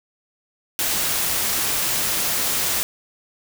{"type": "noise", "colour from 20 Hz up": "white", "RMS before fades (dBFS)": -22, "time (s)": [0.79, 2.83], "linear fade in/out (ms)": 0, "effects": []}